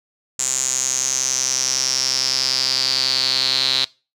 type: tone with band-pass filter sweep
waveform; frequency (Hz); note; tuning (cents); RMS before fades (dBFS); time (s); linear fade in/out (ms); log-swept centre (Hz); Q
sawtooth; 130.81; C3; 0; -20; 0.39-3.85; 5; 7200 to 4000; 8.3
effects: noise-tail reverb RT60 0.3 s tail -22 dB re dry